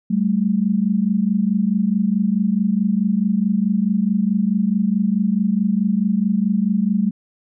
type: tone pair together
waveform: sine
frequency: 192.05 / 216.7 Hz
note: G3 / A3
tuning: -35 / -26 cents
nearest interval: major second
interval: 209 cents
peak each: -18 dBFS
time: 0.1-7.11 s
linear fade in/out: 10 ms
effects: none